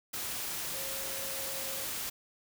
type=tone in noise; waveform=sine; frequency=540 Hz; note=C#5; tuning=45 cents flat; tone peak=-45 dBFS; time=0.73-1.85 s; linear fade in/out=10 ms; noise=white; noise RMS=-37 dBFS; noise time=0.13-2.1 s; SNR=-11 dB; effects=none